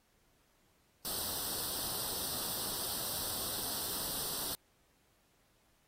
white noise with comb filter, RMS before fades -38 dBFS, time 1.05-4.55 s, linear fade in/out 0 ms, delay 0.22 ms, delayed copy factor +0.85, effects pink hiss -72 dBFS RMS until 5.87 s + AAC 48 kbps

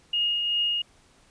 sine tone with tremolo, 2857 Hz, F7, 39 cents sharp, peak -21 dBFS, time 0.13-0.82 s, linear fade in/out 5 ms, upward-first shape triangle, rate 2.6 Hz, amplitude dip 35%, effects pink hiss -59 dBFS RMS until 1.3 s + resampled to 22050 Hz

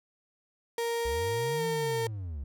35% pulse tone with pitch glide, 466.2 to 455.8 Hz, A#4 to A#4, 0 to -39 cents, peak -27 dBFS, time 0.78-2.07 s, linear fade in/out 2 ms, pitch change -39 cents, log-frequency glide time 1.56-1.63 s
triangle linear two-way sweep, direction up then down, 57.8 to 168.2 to 64.5 Hz, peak -32 dBFS, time 1.05-2.44 s, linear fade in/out 5 ms, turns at 1.66 s
effects none

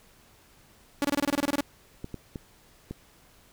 sawtooth tone bursts, 284.8 Hz, C#4, 47 cents sharp, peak -19 dBFS, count 12, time 1.02-1.607 s, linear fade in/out 0 ms, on 26 ms, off 25 ms
clicks, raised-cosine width 3 ms, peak -22 dBFS, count 4, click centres 2.044 / 2.143 / 2.358 / 2.91 s
effects pink hiss -58 dBFS RMS until 3.52 s

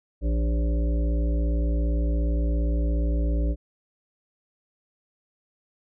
harmonic tone with a mistuned harmonic, 57.3 Hz, A#1, 29 cents flat, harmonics 1 / 3 / 5 / 7 / 9 / 10, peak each -21 / -34 / -33 / -40 / -41 / -39 dBFS, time 0.21-3.56 s, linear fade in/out 50 ms, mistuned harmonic 5, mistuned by +40 cents, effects none

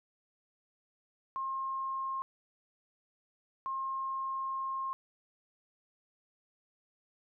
sine tone bursts at uneven times, 1068 Hz, C6, 35 cents sharp, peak -33 dBFS, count 2, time 1.36-2.22 / 3.66-4.93 s, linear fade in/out 0 ms, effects none

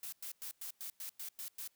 blue noise bursts, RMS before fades -44 dBFS, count 9, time 0.03-1.676 s, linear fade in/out 2 ms, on 94 ms, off 100 ms, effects white hiss -75 dBFS RMS until 1.75 s

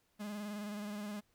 45% pulse tone with vibrato, 207.7 Hz, G#3, in tune, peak -40 dBFS, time 0.19-1.21 s, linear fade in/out 20 ms, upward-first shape square, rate 19 Hz, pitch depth 30 cents each way, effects pink hiss -75 dBFS RMS until 1.34 s

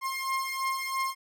30% pulse beating tone pair, 1062 / 1065 Hz, C6 / C6, +25 / +30 cents, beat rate 3 Hz, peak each -30 / -29 dBFS, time 0.01-1.15 s, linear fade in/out 50 ms, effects none

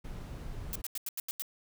brown noise, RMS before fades -41 dBFS, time 0.04-0.82 s, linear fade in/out 10 ms
blue noise bursts, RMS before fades -36 dBFS, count 7, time 0.73-1.421 s, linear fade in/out 0 ms, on 25 ms, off 86 ms
effects none

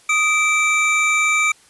square tone pair together, 1244.5 / 2328 Hz, D#6 / D7, 0 / -16 cents, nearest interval major seventh, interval 1084 cents, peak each -22 / -16 dBFS, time 0.09-1.52 s, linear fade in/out 5 ms, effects white hiss -51 dBFS RMS until 1.69 s + resampled to 24000 Hz

